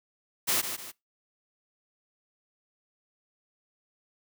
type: noise with echo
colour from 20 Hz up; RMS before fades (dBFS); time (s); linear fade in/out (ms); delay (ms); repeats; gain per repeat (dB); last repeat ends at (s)
white; -26; 0.47-0.62; 20; 150; 2; -8; 0.92
effects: noise-tail reverb RT60 0.2 s tail -23 dB re dry + high-pass 100 Hz 12 dB/octave